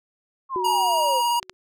sine exponential sweep, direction down, 1100 to 490.2 Hz, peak -24 dBFS, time 0.49-1.22 s, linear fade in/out 50 ms
sine tone with exponential decay, 370 Hz, F#4, in tune, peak -24 dBFS, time 0.56-1.53 s, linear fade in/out 0 ms, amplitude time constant 210 ms
square tone with vibrato, 950 Hz, A#5, 33 cents sharp, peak -20 dBFS, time 0.64-1.4 s, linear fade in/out 10 ms, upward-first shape square, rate 18 Hz, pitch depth 14 cents each way
clicks, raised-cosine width 0.2 ms, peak -15 dBFS, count 2, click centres 1.429 / 1.496 s
effects none

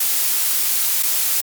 blue noise with dropouts, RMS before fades -18 dBFS, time 0-1.41 s, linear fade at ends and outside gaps 5 ms, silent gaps 1.027-1.032 s, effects Opus 48 kbps

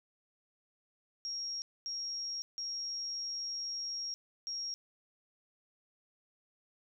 sine tone bursts at uneven times, 5588 Hz, F8, in tune, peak -36 dBFS, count 4, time 1.25-1.62 / 1.86-2.42 / 2.58-4.14 / 4.47-4.74 s, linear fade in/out 0 ms, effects none

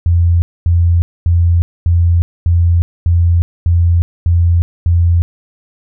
sine tone bursts, 85.8 Hz, F2, 30 cents flat, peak -7 dBFS, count 9, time 0.06-5.22 s, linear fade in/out 0 ms, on 360 ms, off 240 ms, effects none

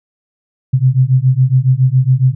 sine beating tone pair, 126.2 / 133.4 Hz, B2 / C3, +38 / +34 cents, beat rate 7.2 Hz, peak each -11 dBFS, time 0.73-2.35 s, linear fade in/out 10 ms, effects none

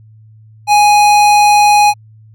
sine tone with hard clipping, 830.6 Hz, G#5, in tune, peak -7 dBFS, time 0.67-1.94 s, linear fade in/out 50 ms, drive 18 dB, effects added 109 Hz sine -38 dBFS peak until 2.34 s

